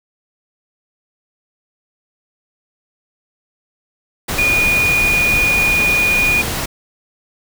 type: tone in noise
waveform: sine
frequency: 2449 Hz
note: D#7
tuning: 28 cents flat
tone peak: -12 dBFS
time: 4.38-6.42 s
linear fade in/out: 10 ms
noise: pink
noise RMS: -21 dBFS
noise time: 4.28-6.66 s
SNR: +6 dB
effects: none